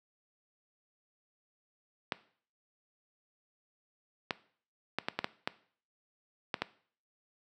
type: clicks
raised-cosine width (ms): 0.3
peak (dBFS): -14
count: 9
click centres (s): 2.122 / 4.308 / 4.986 / 5.085 / 5.19 / 5.244 / 5.475 / 6.542 / 6.62
effects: noise-tail reverb RT60 0.5 s tail -18 dB re dry + high-pass 150 Hz 12 dB/octave